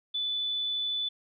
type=tone; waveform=sine; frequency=3486 Hz; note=A7; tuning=17 cents flat; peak=-28 dBFS; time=0.14-1.09 s; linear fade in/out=10 ms; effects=none